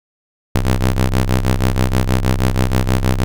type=ring-modulated tone; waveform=sawtooth; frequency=63.9 Hz; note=C2; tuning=40 cents flat; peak=-6 dBFS; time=0.55-3.24 s; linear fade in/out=0 ms; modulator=35.1 Hz; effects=none